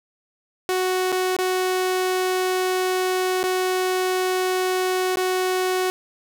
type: tone with dropouts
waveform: sawtooth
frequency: 370 Hz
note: F#4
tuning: in tune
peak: -16 dBFS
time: 0.69-5.9 s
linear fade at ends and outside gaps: 0 ms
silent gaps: 1.119-1.126 / 1.365-1.388 / 3.43-3.439 / 5.158-5.171 s
effects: none